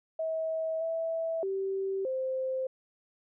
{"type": "tone with pitch steps", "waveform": "sine", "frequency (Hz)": [643, 655, 387, 522], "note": ["E5", "E5", "G4", "C5"], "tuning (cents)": [-43, -11, -22, -4], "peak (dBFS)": -29, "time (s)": [0.19, 2.67], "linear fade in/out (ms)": 5, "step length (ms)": 620, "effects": []}